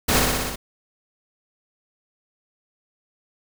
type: noise with echo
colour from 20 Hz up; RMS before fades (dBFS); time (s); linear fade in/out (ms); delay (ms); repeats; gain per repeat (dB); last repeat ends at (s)
pink; -19; 0.08-0.2; 10; 60; 6; -2; 0.56
effects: none